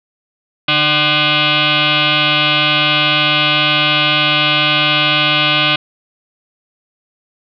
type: tone with frequency modulation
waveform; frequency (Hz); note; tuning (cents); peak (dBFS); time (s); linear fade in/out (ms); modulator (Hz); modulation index
sine; 146.83; D3; 0; -10; 0.68-5.76; 5; 451; 7.8
effects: none